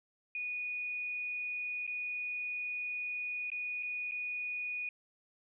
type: tone with dropouts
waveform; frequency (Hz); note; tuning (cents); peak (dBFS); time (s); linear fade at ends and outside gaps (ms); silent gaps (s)
sine; 2466; D#7; -16; -35; 0.35-4.89; 2; 1.867-1.876 / 3.502-3.517 / 3.827-3.831 / 4.112-4.119
effects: none